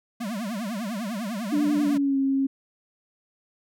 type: tone with vibrato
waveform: square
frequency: 215 Hz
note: A3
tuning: 40 cents flat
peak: -29 dBFS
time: 0.2-1.98 s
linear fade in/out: 10 ms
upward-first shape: triangle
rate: 10 Hz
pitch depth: 260 cents each way
type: tone with pitch glide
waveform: sine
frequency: 293.8 to 271 Hz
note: D4 to C#4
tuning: +1 to -39 cents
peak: -20 dBFS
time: 1.52-2.47 s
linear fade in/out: 10 ms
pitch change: -140 cents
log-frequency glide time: 1.8-2.18 s
effects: none